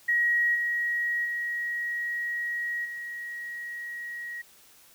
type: tone with level steps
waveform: sine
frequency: 1900 Hz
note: A#6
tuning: 33 cents sharp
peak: -21 / -25 / -28 / -34 dBFS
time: 0.08-4.42 s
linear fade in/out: 10 ms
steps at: 0.54 / 1.24 / 2.84 s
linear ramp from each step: 20 ms
effects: white hiss -56 dBFS RMS until 4.94 s